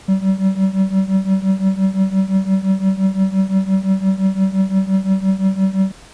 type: tone with tremolo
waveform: triangle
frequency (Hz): 191.7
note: G3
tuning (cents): -38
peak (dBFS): -7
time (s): 0.08-5.92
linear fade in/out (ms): 10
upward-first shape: triangle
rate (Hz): 5.8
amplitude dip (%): 90
effects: pink hiss -42 dBFS RMS until 6.13 s + resampled to 22050 Hz